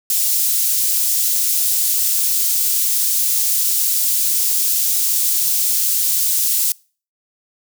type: high-pass noise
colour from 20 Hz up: white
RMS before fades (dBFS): -17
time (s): 0.1-6.72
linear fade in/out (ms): 2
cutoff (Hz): 5800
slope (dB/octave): 12
effects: noise-tail reverb RT60 0.4 s tail -25 dB re dry